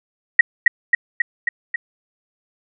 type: tone with echo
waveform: sine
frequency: 1900 Hz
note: A#6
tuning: 33 cents sharp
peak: -3 dBFS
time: 0.39-0.41 s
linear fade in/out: 5 ms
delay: 270 ms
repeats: 5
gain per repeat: -3 dB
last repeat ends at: 1.76 s
effects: none